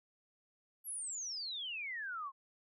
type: exponential sweep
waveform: sine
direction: down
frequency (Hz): 11840 to 1046.5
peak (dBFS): -39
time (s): 0.84-2.32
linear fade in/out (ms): 50
effects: none